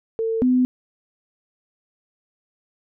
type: tone pair in turn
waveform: sine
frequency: 450 / 252.6 Hz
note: A4 / B3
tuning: +39 / +39 cents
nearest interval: minor seventh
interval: 1000 cents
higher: first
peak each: -20 / -14 dBFS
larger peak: second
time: 0.19-0.42 / 0.42-0.65 s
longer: neither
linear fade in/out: 0 ms
effects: none